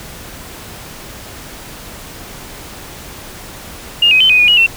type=tone with pitch steps; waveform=sine; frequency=2833 / 2523 / 3068 / 2499 / 2452 / 2903 / 2704 Hz; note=F7 / D#7 / G7 / D#7 / D#7 / F#7 / E7; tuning=+24 / +23 / -38 / +7 / -26 / -34 / +43 cents; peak=-6 dBFS; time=4.02-4.664 s; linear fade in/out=5 ms; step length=92 ms; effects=pink hiss -32 dBFS RMS until 4.76 s